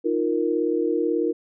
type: chord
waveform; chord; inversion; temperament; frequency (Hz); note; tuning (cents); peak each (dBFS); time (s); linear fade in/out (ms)
sine; Eb suspended second; none; equal; 311.1 / 349.2 / 466.2; Eb4 / F4 / Bb4; 0 / 0 / 0; -25 / -24 / -24; 0.04-1.33; 20
effects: none